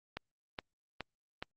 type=click train; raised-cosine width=0.3 ms; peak=-22 dBFS; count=4; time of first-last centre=0.17-1.425 s; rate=2.39 Hz; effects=Opus 48 kbps